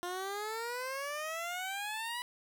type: exponential sweep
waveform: 15% pulse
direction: up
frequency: 349.2 to 987.8 Hz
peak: -30 dBFS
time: 0.03-2.22 s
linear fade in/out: 0 ms
effects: none